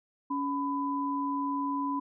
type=tone pair together; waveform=sine; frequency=280.6 / 1000 Hz; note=C#4 / B5; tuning=+21 / +21 cents; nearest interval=octave + minor seventh; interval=2200 cents; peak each=-31 / -31 dBFS; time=0.3-2 s; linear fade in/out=10 ms; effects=none